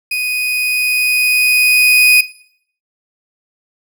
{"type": "tone with level ramp", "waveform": "35% pulse", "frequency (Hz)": 2491, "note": "D#7", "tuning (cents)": 1, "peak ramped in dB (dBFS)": [-14, -3], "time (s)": [0.11, 2.21], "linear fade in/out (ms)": 5, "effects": ["noise-tail reverb RT60 0.6 s tail -17 dB re dry"]}